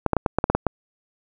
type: clicks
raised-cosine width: 1 ms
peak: -4 dBFS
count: 9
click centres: 0.063 / 0.133 / 0.167 / 0.262 / 0.386 / 0.441 / 0.5 / 0.55 / 0.667 s
effects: none